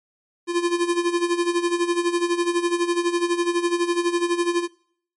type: tone with tremolo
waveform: square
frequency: 346.2 Hz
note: F4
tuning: 15 cents flat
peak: -17 dBFS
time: 0.47-4.68 s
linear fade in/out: 50 ms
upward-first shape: sine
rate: 12 Hz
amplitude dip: 75%
effects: noise-tail reverb RT60 0.6 s tail -24 dB re dry + MP3 48 kbps